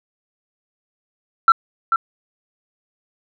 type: tone with echo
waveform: sine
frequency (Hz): 1345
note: E6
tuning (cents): +34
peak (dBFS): -5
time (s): 1.48-1.52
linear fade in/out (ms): 2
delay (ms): 440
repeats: 1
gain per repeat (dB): -8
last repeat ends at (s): 1.96
effects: tanh soft clip ceiling -4 dBFS